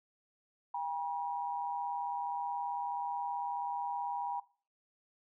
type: tone pair together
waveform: sine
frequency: 803 / 961.6 Hz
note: G5 / B5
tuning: +41 / -46 cents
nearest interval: minor third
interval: 313 cents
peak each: -38 / -36 dBFS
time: 0.74-4.4 s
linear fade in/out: 5 ms
effects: noise-tail reverb RT60 0.4 s tail -19 dB re dry